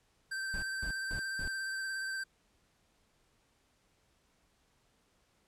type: tone with vibrato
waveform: square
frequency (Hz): 1562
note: G6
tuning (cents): -7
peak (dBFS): -36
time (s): 0.31-2.24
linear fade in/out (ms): 10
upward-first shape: sine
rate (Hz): 17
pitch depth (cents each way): 20
type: noise bursts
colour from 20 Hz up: brown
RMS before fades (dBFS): -40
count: 4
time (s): 0.54-1.476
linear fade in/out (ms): 0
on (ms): 84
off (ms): 200
effects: pink hiss -72 dBFS RMS until 5.47 s + low-pass 10000 Hz 12 dB/octave